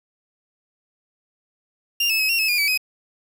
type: tone with pitch steps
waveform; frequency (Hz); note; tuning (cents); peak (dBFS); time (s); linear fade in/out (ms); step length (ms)
30% pulse; 2791 / 2607 / 2557 / 2739 / 2590 / 2427 / 2293 / 2522; F7 / E7 / D#7 / F7 / E7 / D#7 / D7 / D#7; -2 / -20 / +47 / -34 / -31 / -44 / -42 / +23; -15; 2-2.776; 5; 97
effects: 7-bit